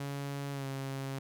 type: tone with pitch glide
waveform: sawtooth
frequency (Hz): 140.6 to 135.73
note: C#3 to C#3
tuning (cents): +25 to -36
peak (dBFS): -32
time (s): 0-1.19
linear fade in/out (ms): 5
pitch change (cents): -61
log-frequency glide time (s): 0.52-0.66
effects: none